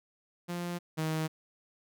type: tone pair in turn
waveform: sawtooth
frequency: 174.61 / 157.96 Hz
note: F3 / D#3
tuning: 0 / +26 cents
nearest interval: major second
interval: 174 cents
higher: first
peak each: -30 / -26 dBFS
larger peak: second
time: 0.48-0.79 / 0.97-1.28 s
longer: neither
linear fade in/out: 20 ms
effects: none